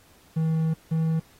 triangle tone pair in turn, 160.4 / 161.15 Hz, E3 / E3, -47 / -39 cents, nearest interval unison, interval 8 cents, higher second, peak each -19 dBFS, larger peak neither, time 0.36-0.74 / 0.91-1.2 s, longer first, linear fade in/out 10 ms, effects pink hiss -57 dBFS RMS until 1.39 s + AAC 48 kbps

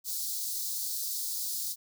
white high-pass noise, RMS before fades -34 dBFS, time 0.04-1.76 s, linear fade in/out 50 ms, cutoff 4000 Hz, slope 48 dB/octave, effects none

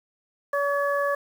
harmonic tone, 568 Hz, C#5, 42 cents sharp, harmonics 1 / 2 / 3, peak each -24 / -27 / -29 dBFS, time 0.53-1.15 s, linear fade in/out 5 ms, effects 8-bit

